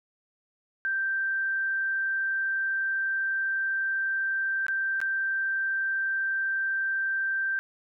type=tone with dropouts; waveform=sine; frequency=1568 Hz; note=G6; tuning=in tune; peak=-25 dBFS; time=0.85-7.59 s; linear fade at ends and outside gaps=0 ms; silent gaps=4.666-4.683 / 5.003-5.015 s; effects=none